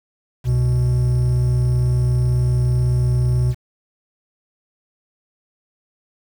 triangle tone pair together, 65.41 / 123.48 Hz, C2 / B2, 0 / 0 cents, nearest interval major seventh, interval 1100 cents, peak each -20 / -13 dBFS, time 0.44-3.55 s, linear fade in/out 50 ms, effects 7-bit

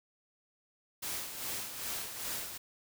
white noise with tremolo, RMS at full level -37 dBFS, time 1.02-2.58 s, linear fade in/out 10 ms, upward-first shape sine, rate 2.5 Hz, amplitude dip 55%, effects none

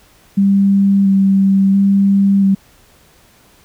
sine tone with vibrato, 196 Hz, G3, in tune, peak -8 dBFS, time 0.37-2.55 s, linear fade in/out 10 ms, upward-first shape square, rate 0.73 Hz, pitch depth 13 cents each way, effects pink hiss -49 dBFS RMS until 3.64 s

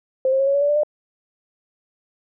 sine tone with pitch steps, 523.3 / 533.7 / 544.3 / 555.1 / 566.1 / 577.3 / 588.7 / 600.4 Hz, C5 / C5 / C#5 / C#5 / C#5 / D5 / D5 / D5, 0 / +34 / -32 / +2 / +36 / -30 / +4 / +38 cents, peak -15 dBFS, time 0.25-0.834 s, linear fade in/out 2 ms, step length 73 ms, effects none

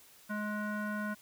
square tone with low-pass filter, 210 Hz, G#3, 19 cents sharp, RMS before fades -36 dBFS, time 0.29-1.15 s, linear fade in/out 20 ms, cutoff 1500 Hz, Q 4.5, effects white hiss -59 dBFS RMS until 1.21 s

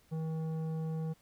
sine tone with tanh clipping, 159.8 Hz, D#3, 47 cents sharp, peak -35 dBFS, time 0.11-1.14 s, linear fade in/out 20 ms, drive 11 dB, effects pink hiss -67 dBFS RMS until 1.21 s

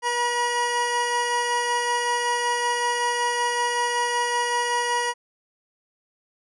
25% pulse tone pair together, 483.2 / 961.1 Hz, B4 / B5, -38 / -47 cents, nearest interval octave, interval 1191 cents, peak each -24 / -19 dBFS, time 0.02-5.14 s, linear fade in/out 50 ms, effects resampled to 24000 Hz

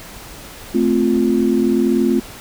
sine chord, F major, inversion first, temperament equal with one note detuned, 220 / 260.7 / 349.2 Hz, A3 / C4 / F4, 0 / -6 / 0 cents, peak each -17 dBFS, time 0.74-2.2 s, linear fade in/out 10 ms, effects pink hiss -36 dBFS RMS until 2.4 s

